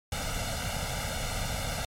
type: noise with comb filter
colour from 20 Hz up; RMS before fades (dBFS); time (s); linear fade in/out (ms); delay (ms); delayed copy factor
pink; -32; 0.12-1.85; 2; 1.4; +1
effects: low-pass 11000 Hz 12 dB/octave + MP3 96 kbps